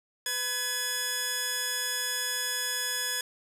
10% pulse tone pair together, 500 / 1694.5 Hz, B4 / G#6, +21 / +34 cents, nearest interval octave + major sixth, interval 2113 cents, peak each -31 / -20 dBFS, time 0.26-3.21 s, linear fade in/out 2 ms, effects none

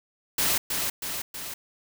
white noise with echo, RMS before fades -24 dBFS, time 0.38-0.58 s, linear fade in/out 5 ms, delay 320 ms, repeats 3, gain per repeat -4 dB, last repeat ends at 1.54 s, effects none

